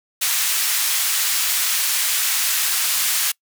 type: band-pass noise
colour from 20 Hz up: white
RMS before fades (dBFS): -20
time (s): 0.21-3.32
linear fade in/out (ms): 10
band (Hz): 1400 to 16000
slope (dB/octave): 12
effects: noise-tail reverb RT60 0.1 s tail -25 dB re dry